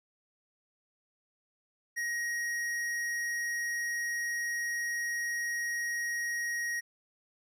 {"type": "tone with tanh clipping", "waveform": "sine", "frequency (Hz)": 1886, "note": "A#6", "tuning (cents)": 20, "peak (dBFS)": -33, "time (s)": [1.96, 6.81], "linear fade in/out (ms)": 20, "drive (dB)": 15, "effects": []}